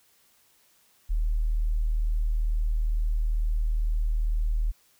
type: tone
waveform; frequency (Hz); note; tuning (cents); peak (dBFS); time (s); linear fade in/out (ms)
sine; 38.89; D#1; 0; -22; 1.09-4.72; 20
effects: white hiss -63 dBFS RMS until 4.99 s